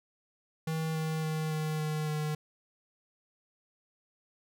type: tone with pitch steps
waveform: square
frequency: 159.7 / 158.23 / 156.78 / 155.33 / 153.9 / 152.49 Hz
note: D#3 / D#3 / D#3 / D#3 / D#3 / D#3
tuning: +45 / +29 / +13 / -3 / -19 / -35 cents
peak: -31 dBFS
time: 0.67-2.35 s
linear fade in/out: 5 ms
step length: 280 ms
effects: none